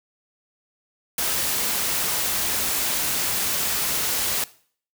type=noise; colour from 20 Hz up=white; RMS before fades=-24 dBFS; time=1.18-4.44 s; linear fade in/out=2 ms; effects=noise-tail reverb RT60 0.5 s tail -19 dB re dry